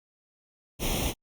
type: noise with comb filter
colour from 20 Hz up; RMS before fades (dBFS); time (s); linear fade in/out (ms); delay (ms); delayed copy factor
pink; -28; 0.79-1.14; 50; 0.32; +0.8
effects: Opus 48 kbps